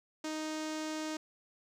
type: tone with low-pass filter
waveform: sawtooth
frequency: 311.1 Hz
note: D#4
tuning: in tune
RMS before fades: -38 dBFS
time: 0.24-1.17 s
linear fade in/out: 5 ms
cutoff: 6700 Hz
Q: 1.9
effects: 11-bit